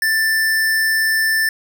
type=tone; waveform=square; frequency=1771 Hz; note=A6; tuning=11 cents sharp; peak=-15 dBFS; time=0.02-1.49 s; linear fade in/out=2 ms; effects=none